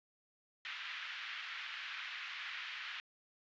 pink band-pass noise, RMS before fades -45 dBFS, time 0.65-3 s, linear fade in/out 0 ms, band 1500 to 3400 Hz, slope 24 dB/octave, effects resampled to 16000 Hz

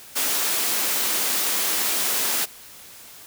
white high-pass noise, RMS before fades -23 dBFS, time 0.15-2.46 s, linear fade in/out 20 ms, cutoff 210 Hz, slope 24 dB/octave, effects white hiss -44 dBFS RMS until 3.26 s

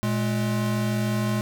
square tone pair together, 117.12 / 210.5 Hz, A#2 / G#3, +9 / +24 cents, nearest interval minor seventh, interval 1015 cents, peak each -26 dBFS, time 0.03-1.41 s, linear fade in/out 0 ms, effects none

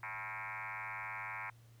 sine tone with frequency modulation, 1600 Hz, G6, 35 cents sharp, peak -40 dBFS, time 0.03-1.5 s, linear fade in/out 2 ms, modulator 104 Hz, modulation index 7.3, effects added 116 Hz sine -58 dBFS peak until 1.8 s + pink hiss -69 dBFS RMS until 1.8 s

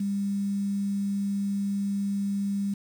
sine tone with quantisation, 199.6 Hz, G3, 32 cents sharp, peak -25 dBFS, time 0-2.74 s, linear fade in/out 5 ms, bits 8, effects none

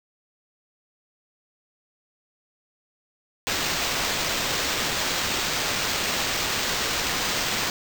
blue noise with sample-and-hold, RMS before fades -26 dBFS, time 3.47-7.7 s, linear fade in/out 0 ms, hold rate 11025 Hz, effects none

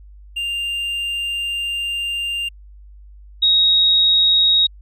triangle / sine tone pair in turn, 2794 / 3778 Hz, F7 / A#7, 0 / +22 cents, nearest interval perfect fourth, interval 522 cents, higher second, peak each -19 / -11 dBFS, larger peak second, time 0.36-2.49 / 3.42-4.67 s, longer first, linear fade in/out 10 ms, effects added 50 Hz sine -39 dBFS peak until 4.81 s

